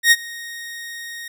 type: tone with ADSR envelope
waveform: sawtooth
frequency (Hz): 1864.7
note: A#6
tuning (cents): 0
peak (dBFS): -4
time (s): 0.03-1.28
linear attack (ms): 84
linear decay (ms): 41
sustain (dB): -23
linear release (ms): 4
effects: none